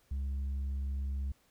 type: tone with tanh clipping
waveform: sine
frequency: 68.3 Hz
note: C#2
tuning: 25 cents flat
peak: -33 dBFS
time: 0.11-1.32 s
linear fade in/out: 5 ms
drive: 3 dB
effects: pink hiss -69 dBFS RMS until 1.5 s